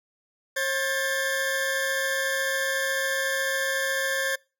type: tone cluster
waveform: 40% pulse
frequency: 538 / 1600 / 1756 Hz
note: C5 / G6 / A6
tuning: +48 / +35 / -4 cents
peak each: -28 dBFS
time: 0.56-4.36 s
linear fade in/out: 10 ms
effects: noise-tail reverb RT60 0.3 s tail -25 dB re dry